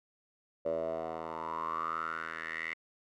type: tone with band-pass filter sweep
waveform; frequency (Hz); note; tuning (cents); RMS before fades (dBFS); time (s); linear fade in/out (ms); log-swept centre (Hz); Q
10% pulse; 81.3; E2; -23; -37; 0.65-2.74; 10; 560 to 2100; 8.5
effects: none